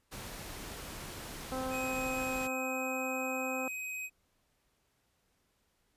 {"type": "noise", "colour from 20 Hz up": "pink", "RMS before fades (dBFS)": -44, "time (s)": [0.11, 2.48], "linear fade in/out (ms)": 20}
{"type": "harmonic tone", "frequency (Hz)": 260.1, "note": "C4", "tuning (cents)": -10, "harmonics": [1, 2, 3, 4, 5, 6], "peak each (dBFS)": [-39, -38, -41, -46, -44, -53], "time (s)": [1.52, 3.68], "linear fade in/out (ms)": 0}
{"type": "tone", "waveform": "square", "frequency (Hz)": 2521, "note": "D#7", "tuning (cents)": 22, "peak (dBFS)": -38, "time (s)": [1.7, 4.1], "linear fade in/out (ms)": 50}
{"effects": ["pink hiss -75 dBFS RMS until 5.96 s", "resampled to 32000 Hz"]}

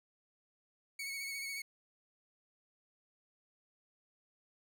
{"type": "tone with vibrato", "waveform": "sawtooth", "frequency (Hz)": 2217, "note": "C#7", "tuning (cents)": 0, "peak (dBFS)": -36, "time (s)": [0.99, 1.62], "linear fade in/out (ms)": 5, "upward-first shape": "sine", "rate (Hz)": 14, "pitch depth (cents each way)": 30, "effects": []}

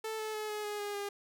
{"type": "tone with pitch steps", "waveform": "sawtooth", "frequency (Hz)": [440, 433.9, 428, 422.1, 416.3, 410.5, 404.9], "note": ["A4", "A4", "A4", "G#4", "G#4", "G#4", "G#4"], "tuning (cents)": [0, -24, -48, 28, 4, -20, -44], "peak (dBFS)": -32, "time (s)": [0.04, 1.09], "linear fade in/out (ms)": 5, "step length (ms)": 150, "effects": []}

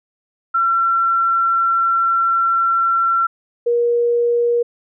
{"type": "tone pair in turn", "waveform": "sine", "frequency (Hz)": [1356, 475.3], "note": ["E6", "A#4"], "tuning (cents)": [49, 34], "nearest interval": "octave + tritone", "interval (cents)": 1815, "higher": "first", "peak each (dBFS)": [-13, -13], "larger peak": "neither", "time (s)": [[0.54, 3.27], [3.66, 4.63]], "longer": "first", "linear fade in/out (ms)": 10, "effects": []}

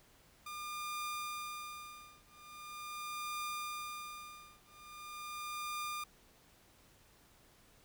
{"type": "tone with tremolo", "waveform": "sawtooth", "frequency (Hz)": 1205, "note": "D6", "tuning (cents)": 44, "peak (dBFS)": -34, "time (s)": [0.46, 6.04], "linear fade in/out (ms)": 5, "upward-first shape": "triangle", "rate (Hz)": 0.42, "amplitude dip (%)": 100, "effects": ["pink hiss -65 dBFS RMS until 7.84 s"]}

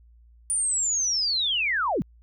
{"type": "linear sweep", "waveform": "sine", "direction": "down", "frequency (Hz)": [9397, 123.47], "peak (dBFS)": -22, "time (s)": [0.5, 2.02], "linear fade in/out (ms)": 0, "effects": ["added 58 Hz sine -51 dBFS peak until 2.22 s"]}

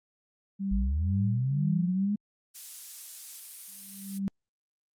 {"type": "tone with tremolo", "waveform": "sine", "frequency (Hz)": 196, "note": "G3", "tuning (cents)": 0, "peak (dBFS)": -27, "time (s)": [0.59, 2.06], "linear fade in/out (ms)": 20, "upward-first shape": "sine", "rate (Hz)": 2, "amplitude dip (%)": 90}
{"type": "linear sweep", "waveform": "sine", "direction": "up", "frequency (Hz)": [47, 210.4], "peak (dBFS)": -25, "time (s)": [0.71, 2.16], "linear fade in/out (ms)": 10}
{"type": "noise", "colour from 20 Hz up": "violet", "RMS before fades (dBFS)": -38, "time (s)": [2.54, 4.19], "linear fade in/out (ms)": 20}
{"type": "tone with exponential growth", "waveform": "sine", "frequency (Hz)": 196, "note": "G3", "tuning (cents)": 0, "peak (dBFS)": -25, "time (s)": [3.68, 4.28], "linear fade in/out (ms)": 0, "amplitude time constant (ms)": 130}
{"effects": ["low-pass 11000 Hz 12 dB/octave", "Opus 48 kbps"]}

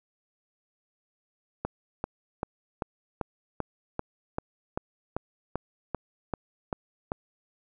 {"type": "click train", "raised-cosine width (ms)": 1, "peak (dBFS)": -15, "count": 15, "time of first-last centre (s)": [1.65, 7.119], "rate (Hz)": 2.56, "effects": []}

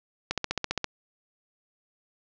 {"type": "click train", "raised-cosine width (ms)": 0.2, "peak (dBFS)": -10, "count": 9, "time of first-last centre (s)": [0.31, 0.843], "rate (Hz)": 15, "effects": ["resampled to 16000 Hz", "7-bit"]}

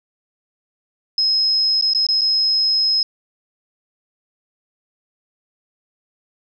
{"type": "tone with dropouts", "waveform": "sine", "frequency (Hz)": 5130, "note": "E8", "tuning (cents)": -48, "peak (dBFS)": -14, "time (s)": [1.18, 3.03], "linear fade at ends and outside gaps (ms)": 2, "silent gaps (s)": [[1.812, 1.823], [1.935, 1.948], [2.067, 2.087], [2.211, 2.216]], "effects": []}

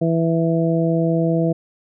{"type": "harmonic tone", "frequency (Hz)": 165, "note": "E3", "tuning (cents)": 2, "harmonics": [1, 2, 3, 4], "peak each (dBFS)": [-18, -21, -23, -24], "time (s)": [0.01, 1.53], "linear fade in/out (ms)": 10, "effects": []}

